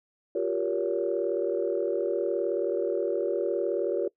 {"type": "chord", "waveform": "sine", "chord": "G half-diminished seventh", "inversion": "third", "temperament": "just", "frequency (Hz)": [352.8, 392, 470.4, 564.5], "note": ["F4", "G4", "Bb4", "Db5"], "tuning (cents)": [18, 0, 16, 31], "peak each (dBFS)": -30, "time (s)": [0.35, 4.08], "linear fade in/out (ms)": 5, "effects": ["noise-tail reverb RT60 0.1 s tail -22 dB re dry", "tanh soft clip ceiling -15 dBFS"]}